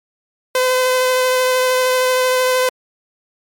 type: tone with vibrato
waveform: sawtooth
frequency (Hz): 510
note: C5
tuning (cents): -44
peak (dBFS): -9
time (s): 0.55-2.69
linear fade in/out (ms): 2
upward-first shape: triangle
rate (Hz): 13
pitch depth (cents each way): 13
effects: MP3 96 kbps